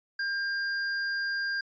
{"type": "tone", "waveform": "square", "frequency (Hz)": 1600, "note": "G6", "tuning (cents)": 35, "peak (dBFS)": -29, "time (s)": [0.19, 1.61], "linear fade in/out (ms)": 5, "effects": ["resampled to 16000 Hz"]}